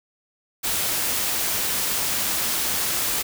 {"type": "noise", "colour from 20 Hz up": "white", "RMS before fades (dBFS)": -24, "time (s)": [0.63, 3.23], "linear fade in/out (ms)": 20, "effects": []}